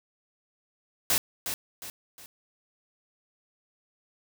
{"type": "noise with echo", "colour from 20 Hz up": "white", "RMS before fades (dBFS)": -24, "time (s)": [1.1, 1.18], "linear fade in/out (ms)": 0, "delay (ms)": 360, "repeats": 3, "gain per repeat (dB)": -8, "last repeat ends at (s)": 2.26, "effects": []}